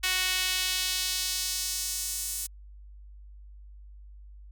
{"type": "tone with high-pass filter sweep", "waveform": "sawtooth", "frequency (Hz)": 370, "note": "F#4", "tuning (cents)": 0, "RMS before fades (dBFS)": -30, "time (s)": [0.03, 2.47], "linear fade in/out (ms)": 10, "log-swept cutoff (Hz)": [2300, 8300], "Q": 1.2, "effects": ["added 50 Hz sine -45 dBFS peak until 4.51 s"]}